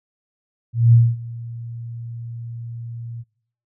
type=tone with ADSR envelope; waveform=sine; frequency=117 Hz; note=A#2; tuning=7 cents sharp; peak=-7 dBFS; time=0.73-3.24 s; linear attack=200 ms; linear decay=230 ms; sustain=-22 dB; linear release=35 ms; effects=noise-tail reverb RT60 0.6 s tail -24 dB re dry

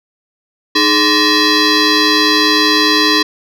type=tone with frequency modulation; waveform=sine; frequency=1874 Hz; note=A#6; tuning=9 cents sharp; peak=-6 dBFS; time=0.75-3.23 s; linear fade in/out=10 ms; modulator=727 Hz; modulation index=4.3; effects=tanh soft clip ceiling -7 dBFS

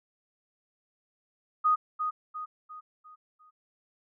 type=tone with echo; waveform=sine; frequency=1243 Hz; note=D#6; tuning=2 cents flat; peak=-20 dBFS; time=1.64-1.76 s; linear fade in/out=20 ms; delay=350 ms; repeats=5; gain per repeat=-7 dB; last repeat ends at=3.51 s; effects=none

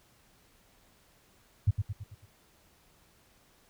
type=tone with echo; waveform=sine; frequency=101.3 Hz; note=G#2; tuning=43 cents flat; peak=-19 dBFS; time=1.67-1.71 s; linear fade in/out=10 ms; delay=110 ms; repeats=5; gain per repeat=-6 dB; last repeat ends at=2.26 s; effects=pink hiss -64 dBFS RMS until 3.69 s

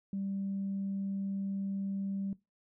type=tone; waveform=sine; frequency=196 Hz; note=G3; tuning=in tune; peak=-32 dBFS; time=0.13-2.33 s; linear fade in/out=2 ms; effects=noise-tail reverb RT60 0.2 s tail -20 dB re dry + tanh soft clip ceiling -28 dBFS

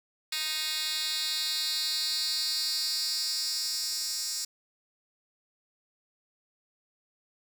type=tone with high-pass filter sweep; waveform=10% pulse; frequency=311.1 Hz; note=D#4; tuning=in tune; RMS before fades=-31 dBFS; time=0.32-4.45 s; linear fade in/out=5 ms; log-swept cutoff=3200 to 5900 Hz; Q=3.6; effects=none

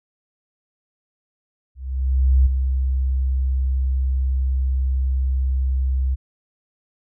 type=tone with ADSR envelope; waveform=sine; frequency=65.41 Hz; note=C2; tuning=in tune; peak=-10 dBFS; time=1.75-6.16 s; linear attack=710 ms; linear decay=13 ms; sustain=-7 dB; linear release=25 ms; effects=none

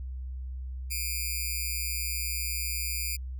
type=tone with amplitude modulation; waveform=5% pulse; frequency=2400 Hz; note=D7; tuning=37 cents sharp; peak=-17 dBFS; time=0.9-3.17 s; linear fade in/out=20 ms; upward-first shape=sine; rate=160 Hz; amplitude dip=95%; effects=added 64 Hz sine -34 dBFS peak until 3.39 s

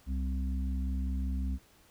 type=harmonic tone; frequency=65.41 Hz; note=C2; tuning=in tune; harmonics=1 / 3 / 4; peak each=-30 / -40 / -42 dBFS; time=0.06-1.59 s; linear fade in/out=50 ms; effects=pink hiss -62 dBFS RMS until 1.9 s

